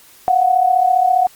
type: tone pair together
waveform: sine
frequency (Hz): 706 / 740.9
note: F5 / F#5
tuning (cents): +19 / +2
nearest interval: minor second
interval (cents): 83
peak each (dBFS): -16 / -12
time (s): 0.28-1.27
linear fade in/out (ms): 0
effects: white hiss -46 dBFS RMS until 1.35 s + Opus 48 kbps